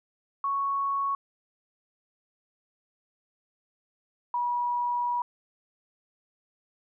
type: tone pair in turn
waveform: sine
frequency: 1109 / 967.7 Hz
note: C#6 / B5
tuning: 0 / -36 cents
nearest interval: major second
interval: 236 cents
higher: first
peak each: -25 dBFS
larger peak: neither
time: 0.44-1.15 / 4.34-5.22 s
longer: second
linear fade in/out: 2 ms
effects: none